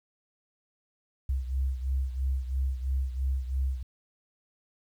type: beating tone pair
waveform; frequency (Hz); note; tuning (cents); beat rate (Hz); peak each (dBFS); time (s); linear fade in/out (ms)
sine; 65.41 / 68.41; C2 / C#2; 0 / -22; 3; -27 / -32; 1.29-3.83; 5
effects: tanh soft clip ceiling -20 dBFS + 10-bit